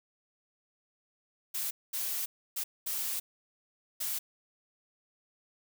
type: noise bursts at uneven times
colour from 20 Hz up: blue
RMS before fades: -34 dBFS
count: 5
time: 1.54-1.71 / 1.93-2.26 / 2.56-2.64 / 2.86-3.2 / 4-4.19 s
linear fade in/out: 10 ms
effects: none